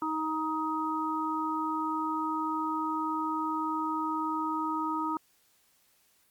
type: harmonic tone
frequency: 313.9 Hz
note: D#4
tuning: 15 cents sharp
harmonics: 1 / 3 / 4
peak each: -33 / -33 / -33 dBFS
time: 0.02-5.17 s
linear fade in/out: 2 ms
effects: white hiss -67 dBFS RMS until 6.3 s + Opus 48 kbps